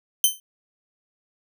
5% pulse tone with exponential decay, 3084 Hz, G7, 29 cents flat, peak -3 dBFS, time 0.24-0.4 s, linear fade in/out 1 ms, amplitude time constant 33 ms, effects none

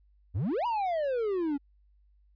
triangle exponential two-way sweep, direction up then down, 77.8 to 987.8 to 273.7 Hz, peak -25 dBFS, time 0.34-1.58 s, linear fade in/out 20 ms, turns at 0.66 s, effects added 50 Hz sine -60 dBFS peak until 2.35 s + resampled to 11025 Hz

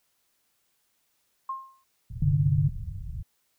sine tone with exponential decay, 1065 Hz, C6, 30 cents sharp, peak -27 dBFS, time 1.49-1.84 s, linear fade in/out 5 ms, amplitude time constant 74 ms
pink low-pass noise, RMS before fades -35 dBFS, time 2.1-3.23 s, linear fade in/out 5 ms, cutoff 150 Hz, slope 48 dB/octave
sine chord, G suspended fourth, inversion none, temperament equal, 98 / 130.81 / 146.83 Hz, G2 / C3 / D3, 0 / 0 / 0 cents, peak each -27 / -26 / -22 dBFS, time 2.22-2.69 s, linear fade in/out 5 ms
effects white hiss -72 dBFS RMS until 3.58 s

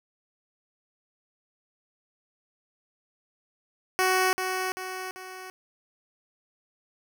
10% pulse tone with echo, 372.8 Hz, F#4, 13 cents sharp, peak -13 dBFS, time 3.99-4.33 s, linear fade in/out 0 ms, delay 390 ms, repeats 3, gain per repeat -6 dB, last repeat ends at 5.5 s, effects none

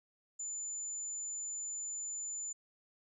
sine tone, 7040 Hz, A8, in tune, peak -38 dBFS, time 0.39-2.53 s, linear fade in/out 10 ms, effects none

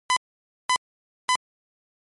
sawtooth tone bursts, 1007 Hz, B5, 33 cents sharp, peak -14 dBFS, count 3, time 0.1-1.355 s, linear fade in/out 0 ms, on 65 ms, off 530 ms, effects MP3 48 kbps

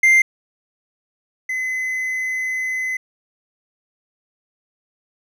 triangle tone pair in turn, 2093 / 2033 Hz, C7 / B6, 0 / +50 cents, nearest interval minor second, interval 50 cents, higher first, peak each -8 / -19 dBFS, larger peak first, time 0.03-0.22 / 1.49-2.97 s, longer second, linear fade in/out 5 ms, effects none

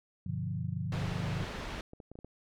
sine chord, G dominant seventh, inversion none, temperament equal, 98 / 123.47 / 146.83 / 174.61 Hz, G2 / B2 / D3 / F3, 0 / 0 / 0 / 0 cents, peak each -38 dBFS, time 0.26-1.44 s, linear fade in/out 5 ms
pink low-pass noise, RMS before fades -40 dBFS, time 0.92-1.81 s, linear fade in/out 2 ms, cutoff 3600 Hz, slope 12 dB/octave
clicks, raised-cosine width 2 ms, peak -34 dBFS, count 11, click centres 1.245 / 1.284 / 1.413 / 1.454 / 1.781 / 1.934 / 2.002 / 2.116 / 2.155 / 2.189 / 2.246 s
effects none

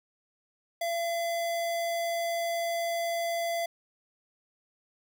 square tone, 678 Hz, E5, 49 cents sharp, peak -29 dBFS, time 0.81-3.66 s, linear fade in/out 5 ms, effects none

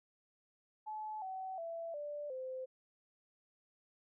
sine tone with pitch steps, 860 / 757.4 / 667 / 587.4 / 517.3 Hz, A5 / F#5 / E5 / D5 / C5, -40 / +40 / +20 / 0 / -20 cents, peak -40 dBFS, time 0.86-2.66 s, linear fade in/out 20 ms, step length 360 ms, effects none

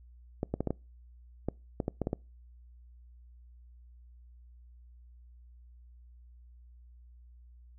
clicks, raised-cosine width 2 ms, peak -17 dBFS, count 11, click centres 0.431 / 0.54 / 0.606 / 0.673 / 0.706 / 1.486 / 1.802 / 1.881 / 2.017 / 2.071 / 2.131 s, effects noise-tail reverb RT60 0.3 s tail -26 dB re dry + added 60 Hz sine -52 dBFS peak until 7.78 s

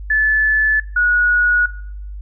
sine tone pair in turn, 1736 / 1456.5 Hz, A6 / F#6, -24 / -28 cents, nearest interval minor third, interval 304 cents, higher first, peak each -12 dBFS, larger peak neither, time 0.1-0.8 / 0.96-1.66 s, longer neither, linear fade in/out 5 ms, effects noise-tail reverb RT60 0.7 s tail -19 dB re dry + added 50 Hz sine -27 dBFS peak until 2.21 s

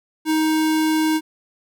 square tone, 313.8 Hz, D#4, 15 cents sharp, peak -17 dBFS, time 0.25-1.21 s, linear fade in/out 50 ms, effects none

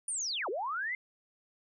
sine linear two-way sweep, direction down then up, 9600 to 338.9 to 2119 Hz, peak -32 dBFS, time 0.08-0.95 s, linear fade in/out 2 ms, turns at 0.49 s, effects none

